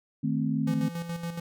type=chord; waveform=sine; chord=A diminished; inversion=second; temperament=equal; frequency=155.56 / 220 / 261.6 Hz; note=Eb3 / A3 / C4; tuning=0 / 0 / 0 cents; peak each=-29 dBFS; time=0.23-0.89 s; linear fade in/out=10 ms
type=tone with tremolo; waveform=square; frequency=169.4 Hz; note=E3; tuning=48 cents sharp; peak=-31 dBFS; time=0.67-1.4 s; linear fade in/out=5 ms; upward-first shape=square; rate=7.1 Hz; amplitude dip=55%
effects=none